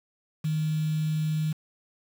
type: tone with quantisation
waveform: sine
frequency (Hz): 155.56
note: D#3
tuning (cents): 0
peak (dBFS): -24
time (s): 0.44-1.53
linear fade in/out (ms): 10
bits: 7
effects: none